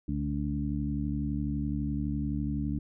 harmonic tone with a mistuned harmonic, 71.9 Hz, D2, 36 cents flat, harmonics 1 / 2 / 3 / 4, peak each -34 / -34 / -34 / -34 dBFS, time 0.08-2.79 s, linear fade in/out 5 ms, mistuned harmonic 1, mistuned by -75 cents, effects none

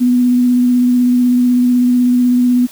sine tone with vibrato, 246.9 Hz, B3, in tune, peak -8 dBFS, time 0-2.67 s, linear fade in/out 20 ms, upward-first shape sine, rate 16 Hz, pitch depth 14 cents each way, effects white hiss -38 dBFS RMS until 2.71 s

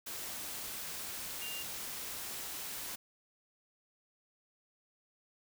sine tone in noise, 2798 Hz, F7, 3 cents sharp, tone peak -42 dBFS, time 1.41-1.63 s, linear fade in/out 10 ms, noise white, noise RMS -42 dBFS, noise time 0.06-2.96 s, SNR -3 dB, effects none

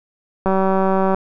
click train, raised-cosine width 1 ms, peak -5 dBFS, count 132, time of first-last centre 0.46-1.146 s, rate 191 Hz, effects none

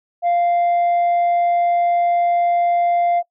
sine tone, 696 Hz, F5, 6 cents flat, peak -11 dBFS, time 0.22-3.23 s, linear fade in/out 50 ms, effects noise-tail reverb RT60 0.1 s tail -21 dB re dry + tanh soft clip ceiling -13 dBFS

